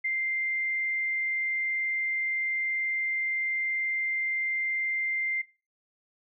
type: tone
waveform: sine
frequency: 2093 Hz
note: C7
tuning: in tune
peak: -26 dBFS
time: 0.04-5.42 s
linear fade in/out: 10 ms
effects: noise-tail reverb RT60 0.3 s tail -19 dB re dry